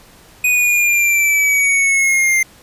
square linear sweep, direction down, 2492 to 2093 Hz, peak -12 dBFS, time 0.44-2.43 s, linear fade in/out 5 ms, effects pink hiss -45 dBFS RMS until 2.62 s + resampled to 32000 Hz

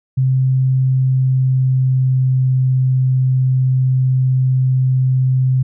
sine tone with pitch glide, 130.81 to 129.68 Hz, C3 to C3, 0 to -15 cents, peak -11 dBFS, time 0.17-5.63 s, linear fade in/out 10 ms, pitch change -15 cents, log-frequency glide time 0.82-2.54 s, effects none

